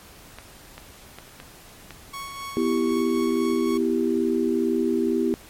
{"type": "clicks", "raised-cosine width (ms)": 0.3, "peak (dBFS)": -22, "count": 5, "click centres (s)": [0.386, 0.78, 1.186, 1.401, 1.907]}
{"type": "tone with tremolo", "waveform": "sawtooth", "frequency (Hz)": 1108.7, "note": "C#6", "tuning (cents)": 0, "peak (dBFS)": -28, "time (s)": [2.13, 3.78], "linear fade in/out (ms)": 10, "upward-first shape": "sine", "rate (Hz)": 3.9, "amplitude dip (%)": 35}
{"type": "chord", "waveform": "sine", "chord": "E minor", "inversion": "second", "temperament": "equal", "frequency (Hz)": [246.9, 329.6, 392], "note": ["B3", "E4", "G4"], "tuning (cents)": [0, 0, 0], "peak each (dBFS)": -24, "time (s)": [2.57, 5.34], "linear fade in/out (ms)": 0}
{"effects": ["pink hiss -47 dBFS RMS until 5.49 s", "MP3 64 kbps"]}